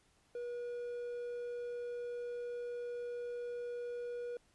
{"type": "tone", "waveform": "triangle", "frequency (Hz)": 482.3, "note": "B4", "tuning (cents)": -41, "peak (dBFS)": -37, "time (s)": [0.35, 4.37], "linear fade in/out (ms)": 2, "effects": ["pink hiss -71 dBFS RMS until 4.54 s", "resampled to 24000 Hz"]}